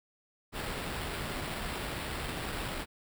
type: noise with sample-and-hold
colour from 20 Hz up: pink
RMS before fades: -37 dBFS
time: 0.52-2.86 s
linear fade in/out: 50 ms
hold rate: 6300 Hz
effects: none